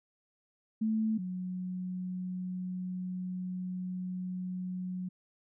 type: tone pair in turn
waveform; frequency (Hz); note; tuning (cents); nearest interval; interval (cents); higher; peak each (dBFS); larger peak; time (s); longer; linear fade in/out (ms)
sine; 219.1 / 182.96; A3 / F#3; -7 / -19; minor third; 312; first; -27 / -34; first; 0.81-1.18 / 1.18-5.09; second; 10
effects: none